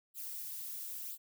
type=noise with flanger; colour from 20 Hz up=violet; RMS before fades=-43 dBFS; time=0.14-1.18 s; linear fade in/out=50 ms; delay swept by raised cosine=0.24 to 4.54 ms; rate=1 Hz; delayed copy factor=+0.7; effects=none